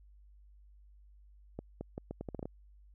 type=accelerating click train; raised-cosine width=2 ms; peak=-26 dBFS; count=10; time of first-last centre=1.59-2.456 s; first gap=220 ms; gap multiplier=0.77; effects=added 50 Hz sine -56 dBFS peak until 2.94 s